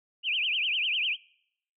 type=tone with vibrato; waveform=sine; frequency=2749 Hz; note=F7; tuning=28 cents flat; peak=-25 dBFS; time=0.23-1.17 s; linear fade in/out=50 ms; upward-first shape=triangle; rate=10 Hz; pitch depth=280 cents each way; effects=noise-tail reverb RT60 0.7 s tail -23 dB re dry